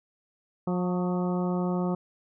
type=harmonic tone with a mistuned harmonic; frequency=179.3 Hz; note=F3; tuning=46 cents sharp; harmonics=1 / 2 / 3 / 4 / 5 / 6 / 7; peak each=-26 / -32 / -36 / -38 / -40 / -42 / -43 dBFS; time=0.67-1.95 s; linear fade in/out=5 ms; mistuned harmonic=6; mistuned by=+56 cents; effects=none